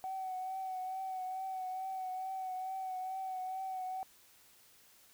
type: tone with vibrato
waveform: sine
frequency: 753 Hz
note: F#5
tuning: 30 cents sharp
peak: -36 dBFS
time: 0.04-4.03 s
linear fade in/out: 0 ms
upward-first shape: triangle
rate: 2.3 Hz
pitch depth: 33 cents each way
effects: tanh soft clip ceiling -32 dBFS + white hiss -63 dBFS RMS until 5.13 s